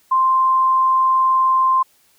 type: tone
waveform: sine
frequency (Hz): 1046.5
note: C6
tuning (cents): 0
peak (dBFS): -12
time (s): 0.11-1.83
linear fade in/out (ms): 10
effects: white hiss -57 dBFS RMS until 2.18 s